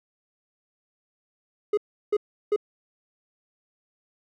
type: tone bursts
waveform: triangle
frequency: 417 Hz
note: G#4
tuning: 7 cents sharp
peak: -17 dBFS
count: 3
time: 1.73-2.562 s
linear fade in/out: 5 ms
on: 44 ms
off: 350 ms
effects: none

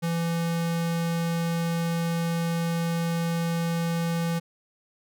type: tone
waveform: square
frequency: 167.8 Hz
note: E3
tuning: 31 cents sharp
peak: -25 dBFS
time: 0.02-4.4 s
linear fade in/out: 20 ms
effects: none

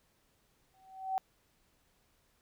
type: tone with exponential growth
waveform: sine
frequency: 762 Hz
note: G5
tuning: 49 cents flat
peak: -27 dBFS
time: 0.74-1.18 s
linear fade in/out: 0 ms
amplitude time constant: 95 ms
effects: pink hiss -72 dBFS RMS until 2.41 s

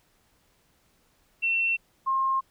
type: tone pair in turn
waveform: sine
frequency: 2704 / 1066.3 Hz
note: E7 / C6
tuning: +43 / +32 cents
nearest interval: octave + major third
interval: 1611 cents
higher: first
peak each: -22 / -22 dBFS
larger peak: neither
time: 1.42-1.77 / 2.06-2.41 s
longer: neither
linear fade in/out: 20 ms
effects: pink hiss -66 dBFS RMS until 2.5 s

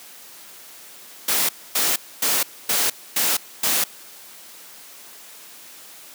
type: noise bursts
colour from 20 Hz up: white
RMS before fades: -20 dBFS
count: 6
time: 1.28-3.84 s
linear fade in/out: 5 ms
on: 210 ms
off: 260 ms
effects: white hiss -43 dBFS RMS until 6.14 s + high-pass 200 Hz 12 dB/octave

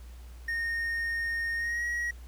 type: tone with pitch glide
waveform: triangle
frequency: 1845 to 1904.6 Hz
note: A#6 to A#6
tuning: -18 to +37 cents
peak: -27 dBFS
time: 0.48-2.11 s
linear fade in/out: 5 ms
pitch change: +55 cents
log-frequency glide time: 1.56-1.85 s
effects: added 60 Hz sine -43 dBFS peak until 2.27 s + pink hiss -58 dBFS RMS until 2.27 s

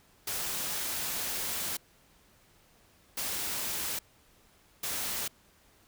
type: noise bursts at uneven times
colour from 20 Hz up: white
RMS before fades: -34 dBFS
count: 3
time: 0.27-1.77 / 3.17-3.99 / 4.83-5.28 s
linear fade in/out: 5 ms
effects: pink hiss -63 dBFS RMS until 5.87 s

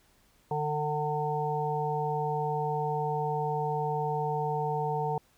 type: harmonic tone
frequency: 150 Hz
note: D3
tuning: 37 cents sharp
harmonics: 1 / 3 / 5 / 6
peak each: -33 / -33 / -33 / -33 dBFS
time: 0.51-5.18 s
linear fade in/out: 2 ms
effects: pink hiss -65 dBFS RMS until 5.37 s

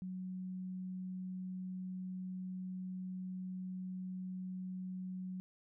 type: tone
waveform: sine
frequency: 185 Hz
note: F#3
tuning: in tune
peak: -40 dBFS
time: 0.02-5.4 s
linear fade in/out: 0 ms
effects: none

